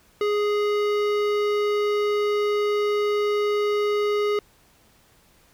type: tone with hard clipping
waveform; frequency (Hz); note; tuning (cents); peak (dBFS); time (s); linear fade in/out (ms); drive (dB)
sine; 415.3; G#4; 0; -22; 0.21-4.39; 2; 16
effects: pink hiss -58 dBFS RMS until 5.53 s